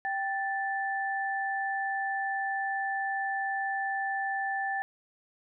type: tone pair together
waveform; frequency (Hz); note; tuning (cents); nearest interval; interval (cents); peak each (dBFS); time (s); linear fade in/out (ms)
sine; 783.5 / 1759; G5 / A6; -1 / -1; octave + major second; 1400; -31 / -32; 0.05-4.82; 0
effects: none